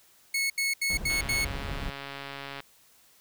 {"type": "tone bursts", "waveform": "sawtooth", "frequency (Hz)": 2195, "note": "C#7", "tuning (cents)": -18, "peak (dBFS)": -22, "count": 5, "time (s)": [0.34, 1.448], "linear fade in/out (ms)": 5, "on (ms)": 160, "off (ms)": 77}
{"type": "noise", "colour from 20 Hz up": "brown", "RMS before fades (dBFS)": -35, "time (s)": [0.9, 1.9], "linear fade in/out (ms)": 2}
{"type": "click train", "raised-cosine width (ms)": 0.3, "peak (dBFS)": -22, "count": 210, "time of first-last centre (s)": [1.1, 2.604], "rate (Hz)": 139}
{"effects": ["white hiss -60 dBFS RMS until 3.2 s"]}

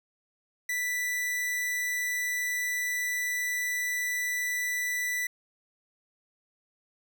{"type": "tone", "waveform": "45% pulse", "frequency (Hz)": 1975.5, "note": "B6", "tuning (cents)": 0, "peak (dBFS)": -28, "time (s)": [0.69, 5.27], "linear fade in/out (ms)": 5, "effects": []}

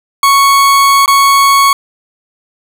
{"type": "tone with dropouts", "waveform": "40% pulse", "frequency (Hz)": 1108.7, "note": "C#6", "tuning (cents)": 0, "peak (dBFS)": -4, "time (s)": [0.23, 1.73], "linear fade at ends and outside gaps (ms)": 2, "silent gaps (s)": [1.06, 1.078], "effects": []}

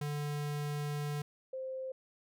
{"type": "tone pair in turn", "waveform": ["square", "sine"], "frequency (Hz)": [146.83, 523.2], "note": ["D3", "C5"], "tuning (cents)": [0, 0], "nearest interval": "octave + minor seventh", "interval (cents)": 2200, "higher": "second", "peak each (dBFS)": [-35, -37], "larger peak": "first", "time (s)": [[0.01, 1.22], [1.53, 1.92]], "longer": "first", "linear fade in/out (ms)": 5, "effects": []}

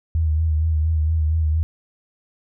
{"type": "tone with vibrato", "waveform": "sine", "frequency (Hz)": 78.9, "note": "D#2", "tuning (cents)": 25, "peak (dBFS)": -16, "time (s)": [0.15, 1.63], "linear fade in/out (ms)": 0, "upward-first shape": "sine", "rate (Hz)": 4.3, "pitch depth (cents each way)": 49, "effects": []}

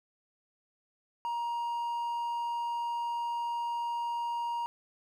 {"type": "tone", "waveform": "triangle", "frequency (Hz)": 943, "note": "A#5", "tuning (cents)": 20, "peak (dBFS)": -29, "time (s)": [1.25, 4.66], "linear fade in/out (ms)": 0, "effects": []}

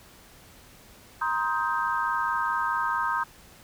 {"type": "chord", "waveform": "sine", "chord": "C minor seventh", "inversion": "third", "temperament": "just", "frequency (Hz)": [941.9, 1046.5, 1255.8, 1569.8], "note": ["Bb5", "C6", "Eb6", "G6"], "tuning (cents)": [18, 0, 16, 2], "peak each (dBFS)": [-29, -31, -29, -30], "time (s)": [1.21, 3.24], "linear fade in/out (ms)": 10, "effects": ["pink hiss -52 dBFS RMS until 3.63 s"]}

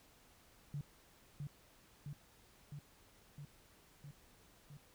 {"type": "tone with echo", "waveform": "sine", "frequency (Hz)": 144.2, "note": "D3", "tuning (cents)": -31, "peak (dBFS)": -39, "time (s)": [0.74, 0.81], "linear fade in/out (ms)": 2, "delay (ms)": 660, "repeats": 6, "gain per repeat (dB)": -2, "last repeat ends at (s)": 4.77, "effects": ["pink hiss -66 dBFS RMS until 4.94 s"]}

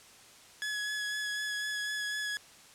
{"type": "tone with vibrato", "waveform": "sawtooth", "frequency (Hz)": 1690, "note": "G#6", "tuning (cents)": 30, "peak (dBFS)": -29, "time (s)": [0.62, 2.37], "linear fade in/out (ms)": 0, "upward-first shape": "sine", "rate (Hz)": 4, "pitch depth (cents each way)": 15, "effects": ["white hiss -55 dBFS RMS until 2.74 s", "low-pass 9000 Hz 12 dB/octave"]}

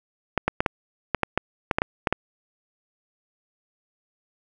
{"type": "clicks", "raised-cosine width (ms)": 0.5, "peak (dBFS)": -5, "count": 12, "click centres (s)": [0.377, 0.48, 0.605, 0.662, 1.147, 1.233, 1.376, 1.712, 1.785, 1.819, 2.072, 2.126], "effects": []}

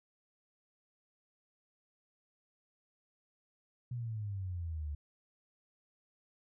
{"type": "exponential sweep", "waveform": "sine", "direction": "down", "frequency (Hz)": [124.5, 71.7], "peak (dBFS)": -36, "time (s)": [3.91, 4.95], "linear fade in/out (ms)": 5, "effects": []}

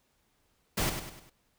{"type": "noise with echo", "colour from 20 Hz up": "pink", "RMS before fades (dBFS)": -29, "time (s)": [0.77, 0.9], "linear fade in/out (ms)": 10, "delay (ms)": 100, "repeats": 4, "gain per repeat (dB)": -7, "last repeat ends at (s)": 1.3, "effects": ["pink hiss -72 dBFS RMS until 1.58 s"]}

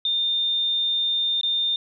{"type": "tone with dropouts", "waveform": "sine", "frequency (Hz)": 3620, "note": "A7", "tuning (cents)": 48, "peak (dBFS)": -20, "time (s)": [0.05, 1.76], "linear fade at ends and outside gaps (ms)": 2, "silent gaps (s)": [1.412, 1.432], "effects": []}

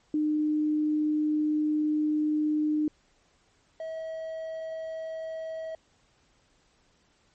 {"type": "tone pair in turn", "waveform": ["sine", "triangle"], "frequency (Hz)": [303.8, 643.7], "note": ["D#4", "E5"], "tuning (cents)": [-41, -41], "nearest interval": "octave + minor second", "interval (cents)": 1300, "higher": "second", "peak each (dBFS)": [-23, -31], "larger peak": "first", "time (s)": [[0.14, 2.88], [3.8, 5.75]], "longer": "first", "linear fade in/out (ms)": 2, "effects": ["pink hiss -66 dBFS RMS until 7.34 s", "MP3 32 kbps"]}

